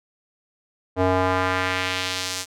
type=tone with band-pass filter sweep; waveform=square; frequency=92.5 Hz; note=F#2; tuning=in tune; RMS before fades=-23 dBFS; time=0.96-2.46 s; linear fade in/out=50 ms; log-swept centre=580 to 6900 Hz; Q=1.1; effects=none